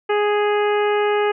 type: harmonic tone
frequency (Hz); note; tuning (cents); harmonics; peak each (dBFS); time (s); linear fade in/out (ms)
415.3; G#4; 0; 1 / 2 / 3 / 4 / 5 / 6 / 7; -17 / -23 / -27 / -29 / -31 / -33 / -34; 0.09-1.32; 10
effects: none